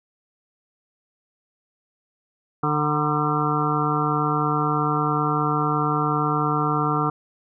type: harmonic tone with a mistuned harmonic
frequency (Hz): 149.5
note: D3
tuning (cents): +31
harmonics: 1 / 2 / 3 / 5 / 6 / 7 / 8 / 9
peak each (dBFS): -25 / -27 / -29 / -29 / -31 / -31 / -25 / -28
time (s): 2.63-7.1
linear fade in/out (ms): 5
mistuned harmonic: 6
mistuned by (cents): +83
effects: none